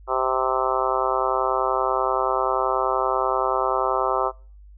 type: harmonic tone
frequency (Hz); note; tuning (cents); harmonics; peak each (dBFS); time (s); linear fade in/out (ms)
130.4; C3; -5; 3 / 4 / 5 / 6 / 7 / 8 / 9 / 10; -28 / -28 / -28 / -28 / -28 / -28 / -28 / -28; 0.07-4.32; 50
effects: noise-tail reverb RT60 0.4 s tail -24 dB re dry + added 50 Hz sine -43 dBFS peak until 4.77 s